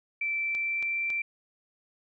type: tone with pitch glide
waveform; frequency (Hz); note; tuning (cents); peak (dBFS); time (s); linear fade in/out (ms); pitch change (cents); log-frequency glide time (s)
sine; 2332 to 2348; D7 to D7; -13 to -1; -27; 0.21-1.22; 5; +12; 0.37-0.99
type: click train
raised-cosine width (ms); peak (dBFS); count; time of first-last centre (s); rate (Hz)
0.2; -25; 3; 0.55-1.102; 3.62
effects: none